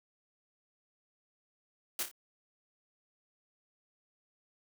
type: noise with echo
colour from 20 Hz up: white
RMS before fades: -34 dBFS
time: 1.99-2.03 s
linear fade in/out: 2 ms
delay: 28 ms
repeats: 3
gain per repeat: -7 dB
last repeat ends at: 2.114 s
effects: high-pass 200 Hz 12 dB/octave